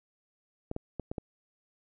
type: clicks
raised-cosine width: 2 ms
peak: -21 dBFS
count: 5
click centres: 0.714 / 0.764 / 0.997 / 1.115 / 1.182 s
effects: none